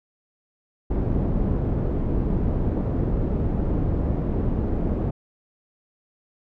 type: low-pass noise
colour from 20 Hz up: pink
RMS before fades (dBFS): -23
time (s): 0.9-5.11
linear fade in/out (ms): 10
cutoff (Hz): 380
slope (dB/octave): 12
effects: none